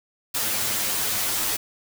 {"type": "noise with comb filter", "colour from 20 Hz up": "white", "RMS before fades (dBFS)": -25, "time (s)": [0.34, 1.57], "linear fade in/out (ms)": 10, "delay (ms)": 9.3, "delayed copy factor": 0.95, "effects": []}